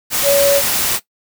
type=tone in noise; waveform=sine; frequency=563 Hz; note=C#5; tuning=27 cents sharp; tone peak=-10 dBFS; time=0.23-0.62 s; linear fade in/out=50 ms; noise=white; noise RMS=-17 dBFS; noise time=0.1-1 s; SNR=+4 dB; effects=noise-tail reverb RT60 0.1 s tail -17 dB re dry